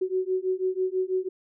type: beating tone pair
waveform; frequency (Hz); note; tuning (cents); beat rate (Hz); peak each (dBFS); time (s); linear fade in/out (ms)
sine; 370 / 376.1; F#4 / F#4; 0 / +28; 6.1; -27; 0.01-1.29; 10
effects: none